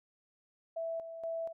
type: tone with tremolo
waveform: sine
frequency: 659.3 Hz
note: E5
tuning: in tune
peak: -34 dBFS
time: 0.76-1.53 s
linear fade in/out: 10 ms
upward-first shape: square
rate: 2.1 Hz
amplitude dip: 60%
effects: none